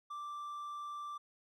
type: tone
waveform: triangle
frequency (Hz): 1174.7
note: D6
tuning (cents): 0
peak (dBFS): -39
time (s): 0.1-1.18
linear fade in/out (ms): 10
effects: none